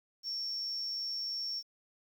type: tone with amplitude modulation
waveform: sine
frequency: 5470 Hz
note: F8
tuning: 37 cents flat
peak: -32 dBFS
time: 0.23-1.63 s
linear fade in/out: 50 ms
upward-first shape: sine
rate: 103 Hz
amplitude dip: 35%
effects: tanh soft clip ceiling -28 dBFS + 10-bit